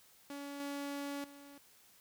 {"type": "tone with level steps", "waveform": "sawtooth", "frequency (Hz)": 283.1, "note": "C#4", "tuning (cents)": 37, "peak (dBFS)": [-39, -35, -49], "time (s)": [0.3, 1.58], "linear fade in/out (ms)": 2, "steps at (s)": [0.6, 1.24], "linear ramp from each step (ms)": 2, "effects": ["white hiss -64 dBFS RMS until 2 s"]}